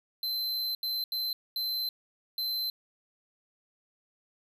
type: tone bursts at uneven times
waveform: square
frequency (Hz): 4081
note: C8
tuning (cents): -44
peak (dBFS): -30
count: 5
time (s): 0.23-0.75 / 0.83-1.04 / 1.12-1.33 / 1.56-1.89 / 2.38-2.7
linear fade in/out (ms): 2
effects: none